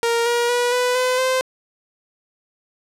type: tone with pitch steps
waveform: sawtooth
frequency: 466.2 / 476 / 486 / 496.2 / 506.6 / 517.3 Hz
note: A#4 / A#4 / B4 / B4 / B4 / C5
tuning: 0 / +36 / -28 / +8 / +44 / -20 cents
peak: -13 dBFS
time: 0.03-1.41 s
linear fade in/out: 0 ms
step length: 230 ms
effects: low-pass 11000 Hz 12 dB/octave